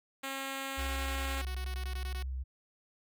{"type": "tone", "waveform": "5% pulse", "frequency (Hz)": 270.6, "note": "C#4", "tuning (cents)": -42, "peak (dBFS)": -25, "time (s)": [0.23, 1.42], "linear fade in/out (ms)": 10}
{"type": "tone with vibrato", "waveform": "sine", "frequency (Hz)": 65, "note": "C2", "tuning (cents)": -11, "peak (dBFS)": -34, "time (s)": [0.77, 2.44], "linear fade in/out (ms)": 20, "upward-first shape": "sine", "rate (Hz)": 4.8, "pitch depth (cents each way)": 13}
{"type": "tone bursts", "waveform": "5% pulse", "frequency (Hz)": 370, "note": "F#4", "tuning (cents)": 0, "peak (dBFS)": -32, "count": 15, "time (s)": [0.79, 2.225], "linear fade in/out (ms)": 0, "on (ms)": 77, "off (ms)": 20}
{"effects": []}